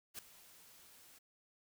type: noise with ADSR envelope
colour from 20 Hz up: white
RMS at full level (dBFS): -44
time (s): 0.14-1.19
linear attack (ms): 47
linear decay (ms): 3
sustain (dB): -17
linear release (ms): 12
effects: none